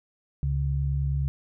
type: tone pair together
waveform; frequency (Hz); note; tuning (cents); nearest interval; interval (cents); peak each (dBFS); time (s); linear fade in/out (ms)
sine; 69.65 / 139.3; C#2 / C#3; +9 / +9; octave; 1200; -26; 0.43-1.28; 0
effects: none